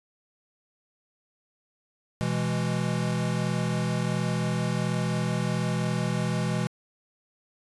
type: chord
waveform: square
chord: E major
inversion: second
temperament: equal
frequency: 123.47 / 164.81 / 207.7 Hz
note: B2 / E3 / G#3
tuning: 0 / 0 / 0 cents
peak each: -30 / -29 / -32 dBFS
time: 2.21-6.67 s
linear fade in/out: 0 ms
effects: resampled to 24000 Hz